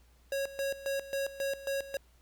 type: tone with tremolo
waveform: square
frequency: 550 Hz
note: C#5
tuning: 14 cents flat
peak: -31 dBFS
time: 0.32-1.97 s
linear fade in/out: 2 ms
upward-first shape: square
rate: 3.7 Hz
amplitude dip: 80%
effects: added 60 Hz sine -60 dBFS peak until 2.21 s + pink hiss -68 dBFS RMS until 2.21 s